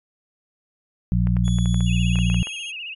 harmonic tone, 59.2 Hz, A#1, 27 cents sharp, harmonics 1 / 2 / 3, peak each -21 / -21 / -21 dBFS, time 1.12-2.43 s, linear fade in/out 0 ms
clicks, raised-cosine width 0.5 ms, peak -21 dBFS, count 12, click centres 1.271 / 1.368 / 1.48 / 1.586 / 1.658 / 1.744 / 1.807 / 2.157 / 2.188 / 2.3 / 2.344 / 2.471 s
25% pulse tone with pitch glide, 3398 to 3239 Hz, G#7 to G#7, +39 to -44 cents, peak -31 dBFS, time 1.44-2.72 s, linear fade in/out 20 ms, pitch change -83 cents, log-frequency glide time 1.93-2.59 s
sine tone with vibrato, 2700 Hz, E7, 41 cents sharp, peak -30 dBFS, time 1.86-2.95 s, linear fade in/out 20 ms, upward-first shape sine, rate 15 Hz, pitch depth 120 cents each way
effects resampled to 32000 Hz

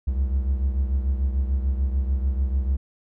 triangle beating tone pair, 65.4 / 72.2 Hz, C2 / D2, 0 / -29 cents, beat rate 6.8 Hz, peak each -19 / -26 dBFS, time 0.07-2.77 s, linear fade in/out 10 ms, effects none

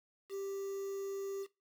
triangle tone with quantisation, 392.7 Hz, G4, 3 cents sharp, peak -36 dBFS, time 0.29-1.47 s, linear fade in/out 50 ms, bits 9, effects noise-tail reverb RT60 0.2 s tail -17 dB re dry

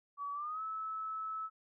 sine tone with pitch glide, 1140 to 1302 Hz, C#6 to E6, +48 to -22 cents, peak -37 dBFS, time 0.17-1.5 s, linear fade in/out 50 ms, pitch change +230 cents, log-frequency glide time 0.33-0.62 s, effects none

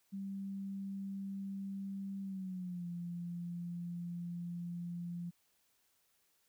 sine tone with pitch glide, 195.7 to 173.34 Hz, G3 to F3, -3 to -13 cents, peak -39 dBFS, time 0.12-5.31 s, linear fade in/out 20 ms, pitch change -210 cents, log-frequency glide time 2.22-2.87 s, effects white hiss -75 dBFS RMS until 6.48 s

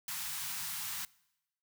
white band-stop noise, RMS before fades -39 dBFS, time 0.08-1.05 s, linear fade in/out 2 ms, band 190 to 810 Hz, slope 48 dB/octave, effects noise-tail reverb RT60 0.9 s tail -23 dB re dry + high-pass 100 Hz 12 dB/octave

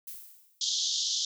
violet noise with exponential decay, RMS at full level -39 dBFS, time 0.07-0.76 s, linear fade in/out 5 ms, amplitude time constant 150 ms
pink band-pass noise, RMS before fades -30 dBFS, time 0.61-1.25 s, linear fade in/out 2 ms, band 3200 to 6900 Hz, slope 96 dB/octave
effects none

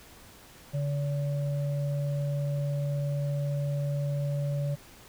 sine tone pair together, 142.9 / 571.6 Hz, D3 / D5, -47 / -47 cents, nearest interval 2 octaves, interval 2400 cents, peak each -27 / -37 dBFS, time 0.73-4.76 s, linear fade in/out 20 ms, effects pink hiss -52 dBFS RMS until 5.08 s

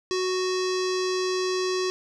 square tone with low-pass filter, 370 Hz, F#4, in tune, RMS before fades -26 dBFS, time 0.11-1.9 s, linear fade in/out 0 ms, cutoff 5500 Hz, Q 3.7, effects none

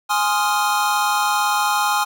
square chord, F minor seventh, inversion first, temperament equal, 830.6 / 1046.5 / 1244.5 / 1396.9 Hz, Ab5 / C6 / Eb6 / F6, 0 / 0 / 0 / 0 cents, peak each -21 / -24 / -24 / -25 dBFS, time 0.09-2.05 s, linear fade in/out 20 ms, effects none

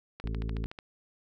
click train, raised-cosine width 0.3 ms, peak -26 dBFS, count 9, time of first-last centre 0.2-0.788 s, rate 13.6 Hz
harmonic tone, 55 Hz, A1, in tune, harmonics 1 / 2 / 3 / 4 / 5 / 7 / 8, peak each -32 / -38 / -42 / -44 / -46 / -49 / -50 dBFS, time 0.24-0.66 s, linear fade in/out 0 ms
effects none

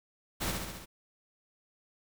pink noise with echo, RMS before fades -33 dBFS, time 0.4-0.52 s, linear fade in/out 20 ms, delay 68 ms, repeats 5, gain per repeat -3 dB, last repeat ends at 0.86 s, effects none

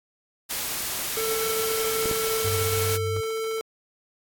white noise, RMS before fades -29 dBFS, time 0.49-2.98 s, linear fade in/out 20 ms
square tone, 445 Hz, A4, 20 cents sharp, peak -27 dBFS, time 1.17-3.61 s, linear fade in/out 0 ms
clicks, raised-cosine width 2 ms, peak -18 dBFS, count 2, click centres 2.057 / 2.113 s
sine tone with vibrato, 98 Hz, G2, in tune, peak -27 dBFS, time 2.44-3.21 s, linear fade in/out 10 ms, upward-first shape sine, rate 4.5 Hz, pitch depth 16 cents each way
effects AAC 64 kbps

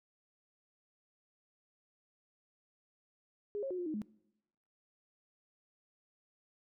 sine tone with pitch steps, 412.2 / 542 / 364.2 / 353.7 / 311.2 / 210.9 Hz, G#4 / C#5 / F#4 / F4 / D#4 / G#3, -13 / -39 / -27 / +22 / 0 / +27 cents, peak -35 dBFS, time 3.55-4.018 s, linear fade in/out 0 ms, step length 78 ms, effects noise-tail reverb RT60 0.9 s tail -23 dB re dry

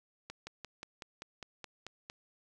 slowing click train, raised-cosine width 0.2 ms, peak -26 dBFS, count 10, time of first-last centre 0.3-2.099 s, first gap 170 ms, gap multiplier 1.04, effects none

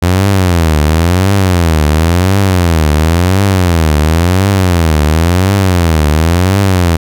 sawtooth tone with vibrato, 86.2 Hz, F2, 22 cents flat, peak -3 dBFS, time 0.02-6.97 s, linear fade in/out 10 ms, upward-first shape triangle, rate 0.95 Hz, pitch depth 270 cents each way, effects none

